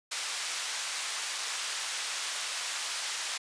white band-pass noise, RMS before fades -35 dBFS, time 0.11-3.38 s, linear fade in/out 10 ms, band 940 to 7000 Hz, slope 12 dB/octave, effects resampled to 22050 Hz

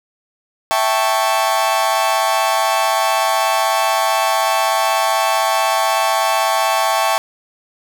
40% pulse chord, A dominant seventh, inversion second, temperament equal, 659.3 / 784 / 880 / 1108.7 Hz, E5 / G5 / A5 / C#6, 0 / 0 / 0 / 0 cents, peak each -19 dBFS, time 0.71-7.18 s, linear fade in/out 0 ms, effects none

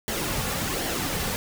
pink noise with flanger, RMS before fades -28 dBFS, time 0.08-1.36 s, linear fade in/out 0 ms, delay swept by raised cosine 0.79 to 3.19 ms, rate 1.3 Hz, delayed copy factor -0.5, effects none

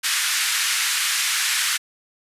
pink band-pass noise, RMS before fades -22 dBFS, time 0.03-1.78 s, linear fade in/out 20 ms, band 1500 to 12000 Hz, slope 24 dB/octave, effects resampled to 32000 Hz

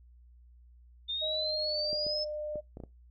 sine exponential sweep, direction up, 3600 to 5274 Hz, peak -31 dBFS, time 1.08-2.25 s, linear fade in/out 20 ms
sine tone with pitch glide, 622.3 to 602.1 Hz, D#5 to D5, 0 to +43 cents, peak -34 dBFS, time 1.21-2.61 s, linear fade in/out 20 ms, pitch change -57 cents, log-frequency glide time 1.32-1.83 s
clicks, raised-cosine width 2 ms, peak -30 dBFS, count 6, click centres 1.93 / 2.066 / 2.557 / 2.771 / 2.802 / 2.837 s
effects noise-tail reverb RT60 0.2 s tail -20 dB re dry + added 60 Hz sine -54 dBFS peak until 3.1 s

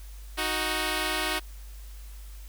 5% pulse tone pair together, 312.2 / 370 Hz, D#4 / F#4, +6 / 0 cents, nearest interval minor third, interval 294 cents, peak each -18 dBFS, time 0.37-1.4 s, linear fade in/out 20 ms, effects added 50 Hz sine -40 dBFS peak until 2.48 s + white hiss -54 dBFS RMS until 2.48 s

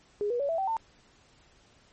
sine tone with pitch steps, 413.1 / 482.8 / 564.3 / 659.6 / 770.9 / 901 Hz, G#4 / B4 / C#5 / E5 / G5 / A5, -9 / -39 / +31 / +1 / -29 / +41 cents, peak -26 dBFS, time 0.21-0.768 s, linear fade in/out 0 ms, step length 93 ms, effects pink hiss -61 dBFS RMS until 1.92 s + MP3 32 kbps

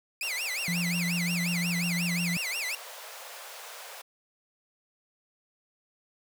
sawtooth tone with vibrato, 2356 Hz, D7, 5 cents sharp, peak -27 dBFS, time 0.21-2.75 s, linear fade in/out 2 ms, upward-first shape sine, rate 5.6 Hz, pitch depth 300 cents each way
pink high-pass noise, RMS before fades -44 dBFS, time 0.22-4.02 s, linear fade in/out 10 ms, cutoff 490 Hz, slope 48 dB/octave
sine tone, 173.1 Hz, F3, 15 cents flat, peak -28 dBFS, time 0.68-2.37 s, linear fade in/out 2 ms
effects none

